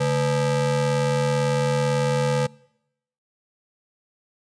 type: ring-modulated tone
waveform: square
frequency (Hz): 180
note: F#3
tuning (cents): -47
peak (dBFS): -17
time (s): 0-2.47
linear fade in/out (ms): 10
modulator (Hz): 321
effects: noise-tail reverb RT60 0.8 s tail -24 dB re dry + resampled to 22050 Hz